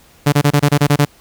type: tone bursts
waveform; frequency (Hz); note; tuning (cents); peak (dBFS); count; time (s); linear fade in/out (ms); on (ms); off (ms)
sawtooth; 145; D3; -22; -5; 9; 0.26-1.053; 10; 65; 26
effects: pink hiss -48 dBFS RMS until 1.2 s